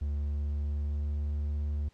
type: tone with pitch glide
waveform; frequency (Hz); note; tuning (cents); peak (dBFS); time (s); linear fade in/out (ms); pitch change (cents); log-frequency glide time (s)
triangle; 72.5 to 73.55; D2 to D2; -22 to +3; -27; 0.01-1.89; 10; +25; 0.12-1.44
effects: pink hiss -66 dBFS RMS until 1.93 s + low-pass 6000 Hz 12 dB/octave